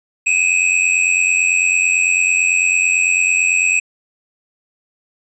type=tone pair together; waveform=square; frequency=2498 / 2587 Hz; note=D#7 / E7; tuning=+6 / -33 cents; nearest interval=minor second; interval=61 cents; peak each=-16 dBFS; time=0.26-3.8 s; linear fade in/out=10 ms; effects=resampled to 24000 Hz